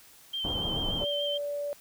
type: tone with vibrato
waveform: sine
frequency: 3136 Hz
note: G7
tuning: in tune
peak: -30 dBFS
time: 0.33-1.38 s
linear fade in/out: 10 ms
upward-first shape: sine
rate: 6.9 Hz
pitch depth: 28 cents each way
type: low-pass noise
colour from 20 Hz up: pink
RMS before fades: -34 dBFS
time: 0.44-1.05 s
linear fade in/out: 10 ms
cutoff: 950 Hz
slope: 24 dB/octave
type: tone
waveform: sine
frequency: 578 Hz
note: D5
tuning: 28 cents flat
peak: -30 dBFS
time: 1.01-1.73 s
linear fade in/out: 0 ms
effects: white hiss -55 dBFS RMS until 1.8 s